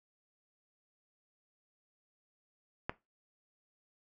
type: click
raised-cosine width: 0.5 ms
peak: -18 dBFS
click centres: 2.895 s
effects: noise-tail reverb RT60 0.2 s tail -17 dB re dry